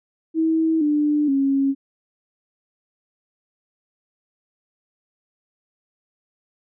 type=tone with pitch steps; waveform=sine; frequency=322 / 297 / 273.9 Hz; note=E4 / D4 / C#4; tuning=-41 / +20 / -21 cents; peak=-16 dBFS; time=0.34-1.75 s; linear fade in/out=50 ms; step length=470 ms; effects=none